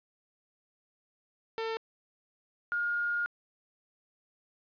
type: tone pair in turn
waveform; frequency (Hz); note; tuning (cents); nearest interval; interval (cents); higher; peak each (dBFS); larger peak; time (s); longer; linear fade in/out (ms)
sawtooth / sine; 449.1 / 1422.1; A4 / F6; +35 / +31; octave + minor sixth; 1996; second; -28; neither; 1.58-1.77 / 2.72-3.26; second; 0
effects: resampled to 11025 Hz + 10-bit